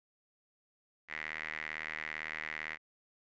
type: tone with band-pass filter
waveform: sawtooth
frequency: 77.78 Hz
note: D#2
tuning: in tune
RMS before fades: -41 dBFS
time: 1.08-2.78 s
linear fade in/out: 50 ms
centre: 2000 Hz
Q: 6.4
effects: resampled to 16000 Hz